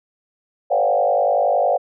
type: tone with frequency modulation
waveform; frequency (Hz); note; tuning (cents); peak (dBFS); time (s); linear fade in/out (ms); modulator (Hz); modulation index
sine; 640; D#5; +49; -14; 0.7-1.78; 20; 50.7; 2.6
effects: none